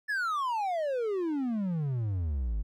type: exponential sweep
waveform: triangle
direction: down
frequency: 1762 to 48 Hz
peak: -26 dBFS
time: 0.08-2.63 s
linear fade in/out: 20 ms
effects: none